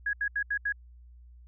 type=tone bursts; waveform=sine; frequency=1661.2 Hz; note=G#6; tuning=in tune; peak=-26 dBFS; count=5; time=0.06-0.724 s; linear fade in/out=5 ms; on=72 ms; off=76 ms; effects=added 60 Hz sine -49 dBFS peak until 1.47 s